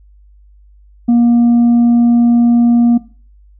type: tone with tanh clipping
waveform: triangle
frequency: 237.2 Hz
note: A#3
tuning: 30 cents sharp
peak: -7 dBFS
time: 1.08-2.98 s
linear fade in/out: 10 ms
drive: 7 dB
effects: noise-tail reverb RT60 0.4 s tail -18 dB re dry + added 50 Hz sine -41 dBFS peak until 3.59 s